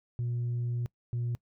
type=tone pair in turn; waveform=sine; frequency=120.3 / 119.82 Hz; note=B2 / A#2; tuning=-45 / +48 cents; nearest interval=unison; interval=7 cents; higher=first; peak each=-27 dBFS; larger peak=neither; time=0.19-0.86 / 1.13-1.35 s; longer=first; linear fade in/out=0 ms; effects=noise-tail reverb RT60 0.1 s tail -24 dB re dry + tanh soft clip ceiling -27 dBFS

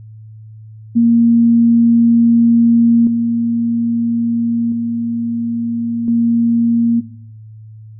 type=tone with level steps; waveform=sine; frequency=233.1 Hz; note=A#3; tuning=in tune; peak=-7 / -13 / -16 / -10 dBFS; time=0.95-7.01 s; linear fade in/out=20 ms; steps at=3.07 / 4.72 / 6.08 s; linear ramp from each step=2 ms; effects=noise-tail reverb RT60 0.7 s tail -17 dB re dry + added 109 Hz sine -33 dBFS peak until 7.99 s

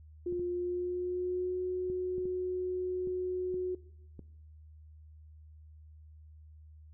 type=tone with pitch glide; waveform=sine; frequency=353.6 to 365.9 Hz; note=F4 to F#4; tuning=+22 to -19 cents; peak=-31 dBFS; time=0.26-3.75 s; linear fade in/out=5 ms; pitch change=+59 cents; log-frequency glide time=0.49-1.61 s
type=clicks; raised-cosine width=3 ms; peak=-32 dBFS; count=8; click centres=0.325 / 0.395 / 1.9 / 2.182 / 2.255 / 3.073 / 3.542 / 4.193 s
effects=noise-tail reverb RT60 0.9 s tail -20 dB re dry + added 77 Hz sine -51 dBFS peak until 6.93 s

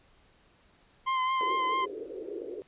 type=tone with vibrato; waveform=40% pulse; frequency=1041 Hz; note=C6; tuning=9 cents flat; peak=-25 dBFS; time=1.06-1.86 s; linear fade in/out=20 ms; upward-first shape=sine; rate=4.6 Hz; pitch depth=28 cents each way
type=band-pass noise; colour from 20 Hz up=white; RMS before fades=-39 dBFS; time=1.41-2.62 s; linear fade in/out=0 ms; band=350 to 460 Hz; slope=48 dB/octave
effects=pink hiss -63 dBFS RMS until 2.67 s + resampled to 8000 Hz

